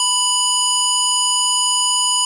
harmonic tone, 987.8 Hz, B5, in tune, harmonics 1 / 3 / 5 / 7 / 9 / 10, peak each -22 / -19 / -24 / -20 / -24 / -25 dBFS, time 0-2.25 s, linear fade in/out 2 ms, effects 7-bit

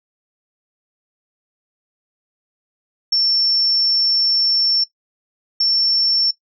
sine tone bursts at uneven times, 5420 Hz, E8, 47 cents sharp, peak -13 dBFS, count 2, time 3.12-4.84 / 5.6-6.31 s, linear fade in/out 5 ms, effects noise-tail reverb RT60 0.1 s tail -19 dB re dry

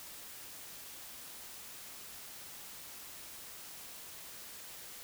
silence, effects white hiss -49 dBFS RMS until 5.03 s

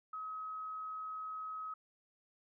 sine tone, 1274 Hz, D#6, 41 cents sharp, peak -40 dBFS, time 0.13-1.74 s, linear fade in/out 5 ms, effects none

